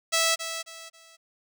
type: tone with echo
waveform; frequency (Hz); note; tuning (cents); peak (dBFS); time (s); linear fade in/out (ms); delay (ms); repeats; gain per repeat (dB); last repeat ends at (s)
5% pulse; 656; E5; -9; -10; 0.12-0.36; 20; 270; 3; -10; 1.17
effects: none